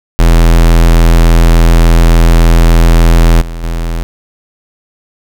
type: tone with level steps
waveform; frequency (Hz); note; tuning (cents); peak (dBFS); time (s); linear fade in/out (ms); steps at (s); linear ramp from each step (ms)
square; 41.74; E1; +22; -3 / -19 / -13; 0.19-4.03; 0; 3.41 / 3.63; 5
effects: none